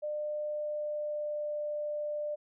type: tone with pitch glide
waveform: sine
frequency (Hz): 600 to 595.5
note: D5 to D5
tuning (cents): +37 to +24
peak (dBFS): -32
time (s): 0.02-2.36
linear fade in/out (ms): 20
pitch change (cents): -13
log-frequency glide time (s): 0.42-1.58
effects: none